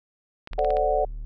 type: clicks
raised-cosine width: 0.3 ms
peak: -21 dBFS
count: 6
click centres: 0.474 / 0.533 / 0.591 / 0.647 / 0.705 / 0.769 s
type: tone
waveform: triangle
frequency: 37.21 Hz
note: D1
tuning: 24 cents sharp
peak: -29 dBFS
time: 0.51-1.25 s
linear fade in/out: 0 ms
type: chord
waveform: sine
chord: D dominant seventh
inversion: second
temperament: equal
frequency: 440 / 523.3 / 587.3 / 740 Hz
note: A4 / C5 / D5 / F#5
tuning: 0 / 0 / 0 / 0 cents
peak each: -27 / -28 / -24 / -24 dBFS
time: 0.58-1.05 s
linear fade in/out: 5 ms
effects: none